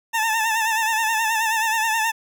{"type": "tone with vibrato", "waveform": "20% pulse", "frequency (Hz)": 890, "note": "A5", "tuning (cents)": 20, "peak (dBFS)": -14, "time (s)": [0.13, 2.12], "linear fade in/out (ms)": 20, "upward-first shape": "sine", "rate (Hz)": 9.4, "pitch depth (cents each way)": 58, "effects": []}